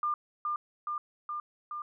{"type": "tone with echo", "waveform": "sine", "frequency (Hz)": 1200, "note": "D6", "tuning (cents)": 37, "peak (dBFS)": -27, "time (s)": [0.03, 0.14], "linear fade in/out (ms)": 2, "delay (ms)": 420, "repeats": 4, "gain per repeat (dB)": -2, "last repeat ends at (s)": 1.82, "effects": []}